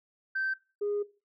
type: tone pair in turn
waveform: sine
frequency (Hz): 1553 / 411.3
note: G6 / G#4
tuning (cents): -17 / -17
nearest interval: octave + major seventh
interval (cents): 2300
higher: first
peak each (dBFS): -27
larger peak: neither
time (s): 0.35-0.54 / 0.81-1.03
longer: second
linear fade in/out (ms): 10
effects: noise-tail reverb RT60 0.3 s tail -18 dB re dry + tanh soft clip ceiling -24 dBFS